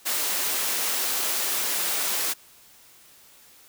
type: high-pass noise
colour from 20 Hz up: white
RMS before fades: -26 dBFS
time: 0.05-2.34 s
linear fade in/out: 20 ms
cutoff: 290 Hz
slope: 12 dB/octave
effects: white hiss -53 dBFS RMS until 3.68 s